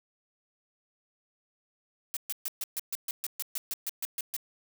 blue noise bursts, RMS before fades -33 dBFS, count 15, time 2.14-4.365 s, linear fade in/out 0 ms, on 27 ms, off 130 ms, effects none

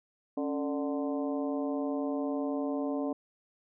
harmonic tone with a mistuned harmonic, 148 Hz, D3, 14 cents sharp, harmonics 2 / 3 / 4 / 5 / 6 / 7, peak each -31 / -38 / -37 / -42 / -49 / -46 dBFS, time 0.37-3.13 s, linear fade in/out 5 ms, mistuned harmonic 2, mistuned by -110 cents, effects none

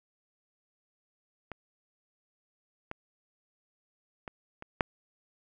clicks, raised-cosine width 0.5 ms, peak -24 / -22 / -24 / -27 / -9 dBFS, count 5, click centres 1.517 / 2.914 / 4.278 / 4.624 / 4.808 s, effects none

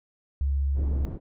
sine tone with vibrato, 69.3 Hz, C#2, in tune, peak -22 dBFS, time 0.41-1.05 s, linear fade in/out 0 ms, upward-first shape triangle, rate 15 Hz, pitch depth 10 cents each way
pink low-pass noise, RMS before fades -35 dBFS, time 0.74-1.2 s, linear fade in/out 50 ms, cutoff 330 Hz, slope 12 dB/octave
effects none

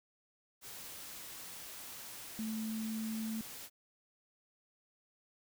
white noise, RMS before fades -48 dBFS, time 0.61-3.7 s, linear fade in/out 50 ms
sine tone with pitch glide, 220 to 221.3 Hz, A3 to A3, 0 to +10 cents, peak -36 dBFS, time 2.39-3.41 s, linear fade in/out 0 ms, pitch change +10 cents, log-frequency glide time 2.61-3.25 s
effects none

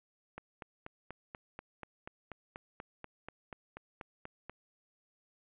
click train, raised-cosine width 0.5 ms, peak -28 dBFS, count 18, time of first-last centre 0.38-4.496 s, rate 4.13 Hz, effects resampled to 8000 Hz + 11-bit

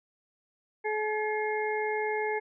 harmonic tone, 427.6 Hz, A4, 49 cents flat, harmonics 1 / 2 / 4 / 5, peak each -30 / -33 / -38 / -35 dBFS, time 0.84-2.4 s, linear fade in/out 20 ms, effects none

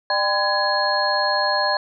sine tone cluster, 597 / 795 / 1015 / 1675 / 4266 Hz, D5 / G5 / B5 / G#6 / C8, +28 / +24 / +47 / +14 / +33 cents, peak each -24 dBFS, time 0.1-1.77 s, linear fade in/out 2 ms, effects none

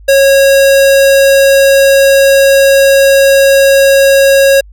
square tone, 548 Hz, C#5, 20 cents flat, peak -4 dBFS, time 0.08-4.61 s, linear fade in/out 10 ms, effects added 50 Hz sine -32 dBFS peak until 4.72 s

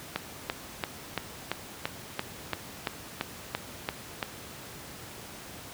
click train, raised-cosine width 0.3 ms, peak -12 dBFS, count 13, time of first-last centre 0.16-4.228 s, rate 2.95 Hz, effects pink hiss -44 dBFS RMS until 5.73 s + high-pass 80 Hz 12 dB/octave

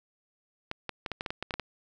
clicks, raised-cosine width 0.3 ms, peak -17 dBFS, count 11, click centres 0.714 / 0.893 / 1.062 / 1.117 / 1.209 / 1.262 / 1.305 / 1.426 / 1.508 / 1.54 / 1.597 s, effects none

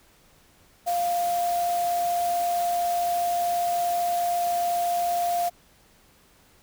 sine tone in noise, 698.5 Hz, F5, in tune, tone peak -22 dBFS, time 0.86-5.5 s, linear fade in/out 20 ms, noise white, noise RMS -37 dBFS, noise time 0.86-5.5 s, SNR +12 dB, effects pink hiss -58 dBFS RMS until 6.62 s

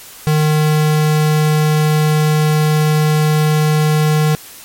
square tone, 153.1 Hz, D#3, 28 cents flat, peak -11 dBFS, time 0.27-4.35 s, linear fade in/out 0 ms, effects white hiss -36 dBFS RMS until 4.64 s + MP3 64 kbps

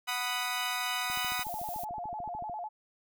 15% pulse chord, B major, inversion second, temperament equal, 740 / 987.8 / 1244.5 Hz, F#5 / B5 / D#6, 0 / 0 / 0 cents, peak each -29 dBFS, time 0.07-1.44 s, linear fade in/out 20 ms
click train, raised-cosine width 3 ms, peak -35 dBFS, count 20, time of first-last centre 1.1-2.497 s, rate 13.6 Hz
violet noise, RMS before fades -43 dBFS, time 1.1-1.85 s, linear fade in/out 10 ms
sine tone with vibrato, 777 Hz, G5, 16 cents flat, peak -35 dBFS, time 1.44-2.69 s, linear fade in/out 20 ms, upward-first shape square, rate 10 Hz, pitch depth 170 cents each way
effects none

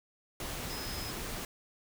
sine tone in noise, 5100 Hz, D#8, 42 cents sharp, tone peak -43 dBFS, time 0.7-1.11 s, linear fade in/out 2 ms, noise pink, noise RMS -39 dBFS, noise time 0.4-1.45 s, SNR -7 dB, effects none

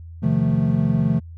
triangle chord, F dominant seventh, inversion second, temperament equal, 130.81 / 155.56 / 174.61 / 220 Hz, C3 / Eb3 / F3 / A3, 0 / 0 / 0 / 0 cents, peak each -20 dBFS, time 0.22-1.2 s, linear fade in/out 20 ms, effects added 83 Hz sine -35 dBFS peak until 1.37 s

